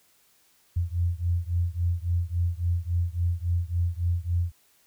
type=beating tone pair; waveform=sine; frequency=85.2 / 88.8 Hz; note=F2 / F2; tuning=-42 / +29 cents; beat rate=3.6 Hz; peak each=-26 / -27 dBFS; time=0.76-4.52 s; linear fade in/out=10 ms; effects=white hiss -63 dBFS RMS until 4.86 s